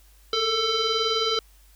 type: tone with frequency modulation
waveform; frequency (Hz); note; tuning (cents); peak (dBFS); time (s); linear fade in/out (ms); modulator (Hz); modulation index
sine; 2217; C#7; 0; -21; 0.33-1.39; 2; 883; 2.7
effects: added 50 Hz sine -52 dBFS peak until 1.75 s + white hiss -59 dBFS RMS until 1.75 s